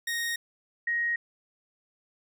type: tone pair in turn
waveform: sawtooth / sine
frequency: 1864.7 / 1879.8 Hz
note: A#6 / A#6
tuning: 0 / +14 cents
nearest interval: unison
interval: 14 cents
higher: second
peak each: -25 dBFS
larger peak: neither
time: 0.07-0.36 / 0.87-1.16 s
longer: neither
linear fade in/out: 5 ms
effects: none